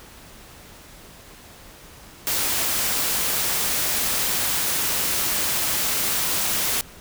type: noise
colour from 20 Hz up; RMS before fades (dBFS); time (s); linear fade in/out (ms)
white; -23; 2.27-6.81; 0
effects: pink hiss -45 dBFS RMS until 7 s